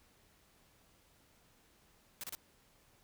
white noise bursts, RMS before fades -43 dBFS, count 3, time 2.21-2.35 s, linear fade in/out 0 ms, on 26 ms, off 31 ms, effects pink hiss -68 dBFS RMS until 3.03 s

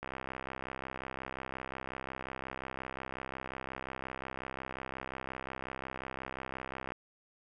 click train, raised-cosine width 0.5 ms, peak -24 dBFS, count 453, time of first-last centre 0.03-6.92 s, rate 65.6 Hz, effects none

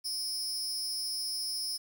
sawtooth tone with amplitude modulation, 5200 Hz, E8, 24 cents flat, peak -26 dBFS, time 0.04-1.78 s, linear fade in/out 20 ms, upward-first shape sine, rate 286 Hz, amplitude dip 95%, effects 10-bit

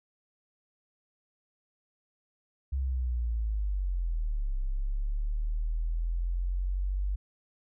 sine linear two-way sweep, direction down then up, 68 to 32.7 to 48.91 Hz, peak -27 dBFS, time 2.72-7.16 s, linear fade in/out 10 ms, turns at 4.57 s, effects none

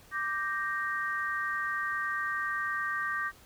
sine chord, G minor, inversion second, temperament equal, 1174.7 / 1568 / 1864.7 Hz, D6 / G6 / Bb6, 0 / 0 / 0 cents, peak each -34 dBFS, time 0.11-3.32 s, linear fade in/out 50 ms, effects pink hiss -57 dBFS RMS until 3.45 s

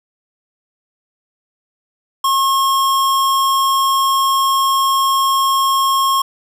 square tone, 1080 Hz, C#6, 45 cents flat, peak -13 dBFS, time 2.24-6.22 s, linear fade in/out 5 ms, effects none

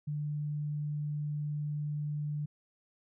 sine tone, 148.4 Hz, D3, 18 cents sharp, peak -32 dBFS, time 0.07-2.46 s, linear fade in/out 10 ms, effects none

